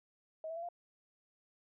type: tone with pitch steps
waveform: sine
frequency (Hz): 636 / 655.4 / 675.4 / 696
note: D#5 / E5 / E5 / F5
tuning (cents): +38 / -10 / +42 / -6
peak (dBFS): -39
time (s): 0.44-0.688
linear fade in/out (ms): 2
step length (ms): 62
effects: none